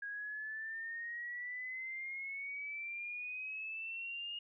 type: exponential sweep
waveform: sine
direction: up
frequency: 1636 to 2858 Hz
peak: -40 dBFS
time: 0.02-4.39 s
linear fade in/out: 5 ms
effects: none